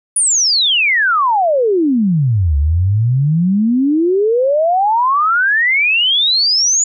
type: exponential two-way sweep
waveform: sine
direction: down then up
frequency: 9956 to 69.3 to 7020 Hz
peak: -10 dBFS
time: 0.16-6.84 s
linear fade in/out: 5 ms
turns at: 2.57 s
effects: none